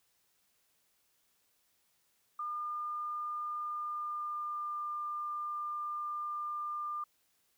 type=tone with pitch glide; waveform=sine; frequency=1207 to 1198.7 Hz; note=D6 to D6; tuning=+47 to +35 cents; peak=-35 dBFS; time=2.39-7.04 s; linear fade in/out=5 ms; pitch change=-12 cents; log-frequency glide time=3.6-4.88 s; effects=white hiss -74 dBFS RMS until 7.57 s